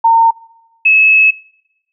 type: tone pair in turn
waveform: sine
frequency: 913 / 2588 Hz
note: A#5 / E7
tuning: -36 / -32 cents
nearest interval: octave + tritone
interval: 1804 cents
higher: second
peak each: -5 dBFS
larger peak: neither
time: 0.04-0.31 / 0.85-1.31 s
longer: second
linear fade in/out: 10 ms
effects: noise-tail reverb RT60 1.0 s tail -24 dB re dry